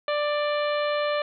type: harmonic tone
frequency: 590 Hz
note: D5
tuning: 8 cents sharp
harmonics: 1 / 2 / 3 / 4 / 5 / 6 / 7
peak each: -24 / -30 / -34 / -36 / -38 / -40 / -41 dBFS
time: 0.08-1.22 s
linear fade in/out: 2 ms
effects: none